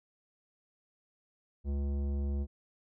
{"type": "tone with tanh clipping", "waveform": "sine", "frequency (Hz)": 70.4, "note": "C#2", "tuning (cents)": 27, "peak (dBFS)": -32, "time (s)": [1.64, 2.47], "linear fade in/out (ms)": 50, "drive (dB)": 14, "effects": []}